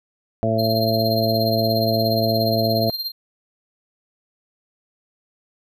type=harmonic tone; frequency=111.6 Hz; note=A2; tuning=25 cents sharp; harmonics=1 / 2 / 3 / 4 / 5 / 6; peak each=-23 / -24 / -29 / -28 / -26 / -21 dBFS; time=0.43-2.9 s; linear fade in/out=0 ms
type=tone with tremolo; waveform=square; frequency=4186 Hz; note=C8; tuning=in tune; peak=-22 dBFS; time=0.58-3.12 s; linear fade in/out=20 ms; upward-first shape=triangle; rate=17 Hz; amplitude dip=80%
effects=none